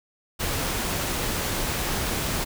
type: noise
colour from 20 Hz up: pink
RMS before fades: -27 dBFS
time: 0.39-2.45 s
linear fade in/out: 20 ms
effects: none